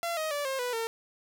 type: tone with pitch steps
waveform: sawtooth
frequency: 681 / 628.1 / 579.3 / 534.3 / 492.8 / 454.5 Hz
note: F5 / D#5 / D5 / C5 / B4 / A#4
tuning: -44 / +16 / -24 / +36 / -4 / -44 cents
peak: -26 dBFS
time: 0.03-0.87 s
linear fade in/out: 0 ms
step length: 140 ms
effects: none